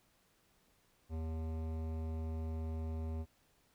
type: tone with hard clipping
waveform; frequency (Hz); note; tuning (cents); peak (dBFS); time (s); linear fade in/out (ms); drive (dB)
sine; 80.1; E2; -49; -39; 1.09-3.26; 50; 16
effects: pink hiss -72 dBFS RMS until 3.74 s